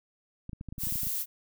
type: clicks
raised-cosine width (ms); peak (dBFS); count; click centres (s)
5; -27; 12; 0.494 / 0.532 / 0.611 / 0.687 / 0.725 / 0.782 / 0.836 / 0.871 / 0.924 / 0.957 / 1.033 / 1.07
type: noise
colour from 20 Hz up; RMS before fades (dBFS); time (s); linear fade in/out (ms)
violet; -32; 0.78-1.26; 50
effects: none